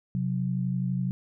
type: tone pair together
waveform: sine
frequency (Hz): 130.81 / 182.87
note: C3 / F#3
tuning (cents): 0 / -20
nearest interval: tritone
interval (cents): 580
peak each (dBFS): -28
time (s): 0.15-1.11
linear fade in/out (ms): 0
effects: none